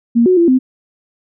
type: tone with pitch steps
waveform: sine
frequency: 234.5 / 367.4 / 340.3 / 257.9 Hz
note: A#3 / F#4 / F4 / C4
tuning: +11 / -12 / -45 / -25 cents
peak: -7 dBFS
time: 0.15-0.59 s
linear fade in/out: 20 ms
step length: 110 ms
effects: none